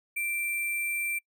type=tone with sample-and-hold; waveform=sine; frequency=2352 Hz; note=D7; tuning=2 cents sharp; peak=-28 dBFS; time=0.16-1.19 s; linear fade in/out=10 ms; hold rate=11025 Hz; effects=noise-tail reverb RT60 0.1 s tail -26 dB re dry